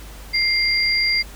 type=tone pair together; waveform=sine; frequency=2100 / 4766 Hz; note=C7 / D8; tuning=+6 / +25 cents; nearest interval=octave + major second; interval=1419 cents; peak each=-19 dBFS; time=0.33-1.23 s; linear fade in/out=20 ms; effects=added 50 Hz sine -37 dBFS peak until 1.35 s + pink hiss -42 dBFS RMS until 1.35 s